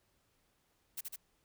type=noise with echo; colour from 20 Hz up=blue; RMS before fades=-40 dBFS; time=0.97-1.01 s; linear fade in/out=10 ms; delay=76 ms; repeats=2; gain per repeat=-2 dB; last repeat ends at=1.162 s; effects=pink hiss -75 dBFS RMS until 1.44 s